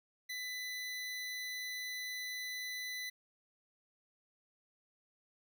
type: tone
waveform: 25% pulse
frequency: 1999 Hz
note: B6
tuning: 20 cents sharp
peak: -36 dBFS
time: 0.29-3.1 s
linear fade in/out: 10 ms
effects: none